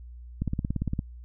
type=click train; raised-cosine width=5 ms; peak=-15 dBFS; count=11; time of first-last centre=0.42-0.991 s; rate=17.5 Hz; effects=added 60 Hz sine -41 dBFS peak until 1.24 s